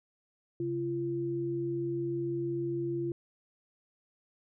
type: tone pair together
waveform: sine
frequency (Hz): 135.8 / 342.2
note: C#3 / F4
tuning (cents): -35 / -35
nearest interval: octave + major third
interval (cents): 1600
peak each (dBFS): -37 / -31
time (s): 0.6-3.12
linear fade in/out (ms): 2
effects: none